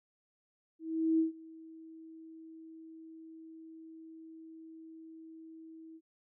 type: tone with ADSR envelope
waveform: sine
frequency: 322.7 Hz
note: E4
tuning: 37 cents flat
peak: -24 dBFS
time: 0.79-6.01 s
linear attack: 400 ms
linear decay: 130 ms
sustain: -24 dB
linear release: 51 ms
effects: none